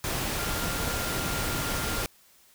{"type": "tone in noise", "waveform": "sine", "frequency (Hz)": 1396, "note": "F6", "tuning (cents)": -1, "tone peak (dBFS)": -37, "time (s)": [0.39, 2.03], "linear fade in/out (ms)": 0, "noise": "pink", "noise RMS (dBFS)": -30, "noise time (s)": [0.04, 2.06], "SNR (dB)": -10, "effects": ["white hiss -59 dBFS RMS until 2.54 s"]}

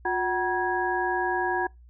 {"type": "tone cluster", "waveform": "sine", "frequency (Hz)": [358.4, 755, 959, 1655], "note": ["F4", "F#5", "A#5", "G#6"], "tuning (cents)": [45, 35, 49, -6], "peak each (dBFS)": -29, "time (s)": [0.05, 1.67], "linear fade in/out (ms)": 5, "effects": ["noise-tail reverb RT60 0.2 s tail -25 dB re dry", "added 60 Hz sine -48 dBFS peak until 1.89 s"]}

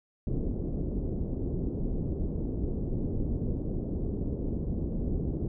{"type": "low-pass noise", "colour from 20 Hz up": "pink", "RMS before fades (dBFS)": -31, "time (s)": [0.27, 5.48], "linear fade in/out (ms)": 2, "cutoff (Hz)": 410, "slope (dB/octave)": 24, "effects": []}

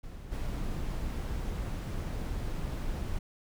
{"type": "noise with level steps", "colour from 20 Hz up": "brown", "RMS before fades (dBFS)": [-43, -34], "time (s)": [0.03, 3.19], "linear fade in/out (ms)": 10, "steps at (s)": 0.31, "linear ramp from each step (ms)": 20, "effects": []}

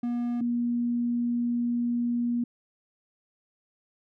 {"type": "tone pair in turn", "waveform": ["triangle", "sine"], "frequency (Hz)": [240.1, 239.1], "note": ["B3", "A#3"], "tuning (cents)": [-49, 44], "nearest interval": "unison", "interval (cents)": 7, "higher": "first", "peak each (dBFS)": -24, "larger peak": "neither", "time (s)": [[0.03, 0.41], [0.41, 2.44]], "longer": "second", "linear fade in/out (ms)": 5, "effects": []}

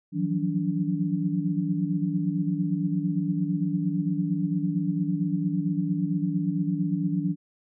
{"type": "tone cluster", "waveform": "sine", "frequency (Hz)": [160.7, 176.4, 185.2, 289.3], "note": ["E3", "F3", "F#3", "D4"], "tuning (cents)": [-44, 18, 2, -26], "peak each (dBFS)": -29, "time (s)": [0.12, 7.36], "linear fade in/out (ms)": 50, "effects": []}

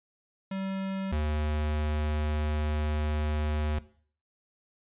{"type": "tone pair in turn", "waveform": "square", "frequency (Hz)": [192.5, 75.67], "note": ["G3", "D#2"], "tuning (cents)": [-31, -48], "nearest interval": "octave + major third", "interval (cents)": 1617, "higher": "first", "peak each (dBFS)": [-32, -27], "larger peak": "second", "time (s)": [[0.51, 1.12], [1.12, 3.79]], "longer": "second", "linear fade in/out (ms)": 5, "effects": ["noise-tail reverb RT60 0.5 s tail -17 dB re dry", "resampled to 8000 Hz"]}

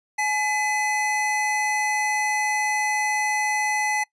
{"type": "tone pair together", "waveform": "square", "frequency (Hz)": [846, 2012], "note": ["G#5", "B6"], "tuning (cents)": [32, 32], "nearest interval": "octave + minor third", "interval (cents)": 1500, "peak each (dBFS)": [-25, -25], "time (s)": [0.18, 4.04], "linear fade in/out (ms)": 10, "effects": ["noise-tail reverb RT60 0.1 s tail -21 dB re dry", "resampled to 22050 Hz"]}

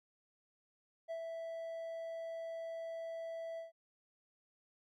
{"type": "tone with ADSR envelope", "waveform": "triangle", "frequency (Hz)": 659.3, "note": "E5", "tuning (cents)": 0, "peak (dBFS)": -36, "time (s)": [1.08, 3.72], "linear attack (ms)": 30, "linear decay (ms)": 75, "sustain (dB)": -3, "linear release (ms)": 140, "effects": []}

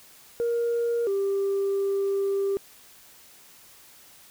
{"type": "tone pair in turn", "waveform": "sine", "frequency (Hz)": [470.1, 394.7], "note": ["A#4", "G4"], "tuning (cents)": [15, 12], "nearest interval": "minor third", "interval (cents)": 303, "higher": "first", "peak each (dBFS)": -21, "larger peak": "neither", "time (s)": [[0.4, 1.07], [1.07, 2.57]], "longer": "second", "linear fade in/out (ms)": 0, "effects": ["tanh soft clip ceiling -20 dBFS", "white hiss -52 dBFS RMS until 4.3 s"]}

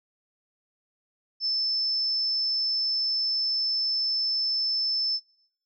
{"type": "tone", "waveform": "sine", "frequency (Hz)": 5274, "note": "E8", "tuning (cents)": 0, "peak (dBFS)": -24, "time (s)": [1.4, 5.2], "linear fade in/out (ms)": 50, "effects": ["noise-tail reverb RT60 0.7 s tail -21 dB re dry"]}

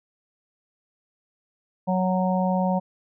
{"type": "harmonic tone", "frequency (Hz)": 185, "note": "F#3", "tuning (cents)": 0, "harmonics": [1, 3, 4, 5], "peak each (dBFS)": [-22, -27, -28, -29], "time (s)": [1.87, 2.8], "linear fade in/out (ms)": 20, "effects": []}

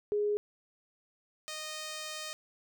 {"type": "tone pair in turn", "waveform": ["sine", "5% pulse"], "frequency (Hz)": [415.3, 618.9], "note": ["G#4", "D#5"], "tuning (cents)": [0, -9], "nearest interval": "perfect fifth", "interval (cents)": 691, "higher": "second", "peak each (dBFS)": -27, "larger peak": "neither", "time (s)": [[0.12, 0.37], [1.48, 2.33]], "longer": "second", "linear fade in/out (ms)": 0, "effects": []}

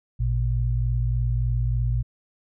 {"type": "tone pair together", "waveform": "sine", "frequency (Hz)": [55.66, 119], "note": ["A1", "A#2"], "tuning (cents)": [21, 36], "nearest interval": "octave + minor second", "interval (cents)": 1315, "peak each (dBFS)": -23, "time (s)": [0.19, 2.03], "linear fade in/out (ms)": 20, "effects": []}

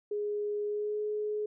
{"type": "tone with pitch glide", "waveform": "sine", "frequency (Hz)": [415.3, 422.1], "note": ["G#4", "G#4"], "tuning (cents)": [0, 28], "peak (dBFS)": -30, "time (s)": [0.11, 1.46], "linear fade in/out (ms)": 5, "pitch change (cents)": 28, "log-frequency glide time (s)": [0.66, 1], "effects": []}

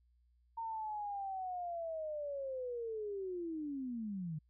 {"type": "linear sweep", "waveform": "sine", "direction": "down", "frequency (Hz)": [921, 147.6], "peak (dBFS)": -38, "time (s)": [0.57, 4.39], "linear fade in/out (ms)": 10, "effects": ["added 60 Hz sine -68 dBFS peak until 4.49 s"]}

